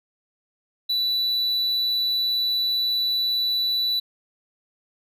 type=tone; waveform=triangle; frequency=3961 Hz; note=B7; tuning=4 cents sharp; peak=-19 dBFS; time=0.89-4 s; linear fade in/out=10 ms; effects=none